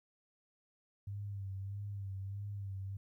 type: tone with vibrato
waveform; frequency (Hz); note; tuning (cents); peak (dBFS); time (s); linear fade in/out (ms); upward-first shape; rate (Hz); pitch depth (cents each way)
sine; 99.1; G2; +19; -39; 1.07-2.97; 5; sine; 1.6; 50
effects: 13-bit